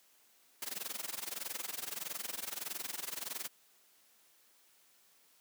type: noise with amplitude modulation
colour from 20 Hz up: white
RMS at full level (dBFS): -38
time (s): 0.62-3.48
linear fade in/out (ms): 2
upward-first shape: sine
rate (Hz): 21.6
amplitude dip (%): 90
effects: white hiss -67 dBFS RMS until 5.4 s + high-pass 200 Hz 12 dB/octave